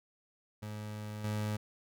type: tone with level steps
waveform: 30% pulse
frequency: 106 Hz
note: G#2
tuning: 36 cents sharp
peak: -37 / -30 dBFS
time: 0.62-1.57 s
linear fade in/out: 10 ms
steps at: 1.24 s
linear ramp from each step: 5 ms
effects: none